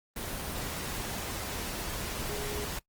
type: tone in noise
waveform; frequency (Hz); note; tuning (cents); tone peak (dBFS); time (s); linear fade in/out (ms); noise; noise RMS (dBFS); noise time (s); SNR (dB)
sine; 415.3; G#4; 0; -38; 2.29-2.65; 5; pink; -36; 0.16-2.79; -5
effects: noise-tail reverb RT60 0.1 s tail -21 dB re dry + Opus 24 kbps